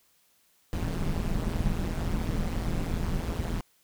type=noise with amplitude modulation; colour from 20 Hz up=brown; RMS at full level=-25 dBFS; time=0.73-3.61 s; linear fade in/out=0 ms; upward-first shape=sine; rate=168 Hz; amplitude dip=90%; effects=white hiss -66 dBFS RMS until 3.83 s